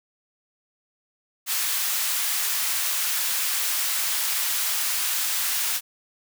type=high-pass noise; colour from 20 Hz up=white; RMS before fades=-25 dBFS; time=1.46-5.81 s; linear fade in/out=50 ms; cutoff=1100 Hz; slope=12 dB/octave; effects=none